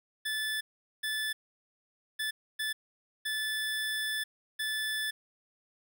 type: tone bursts at uneven times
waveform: 25% pulse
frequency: 1741 Hz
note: A6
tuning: 19 cents flat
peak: -27 dBFS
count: 6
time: 0.25-0.61 / 1.03-1.33 / 2.19-2.31 / 2.59-2.73 / 3.25-4.24 / 4.59-5.11 s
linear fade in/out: 10 ms
effects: 11-bit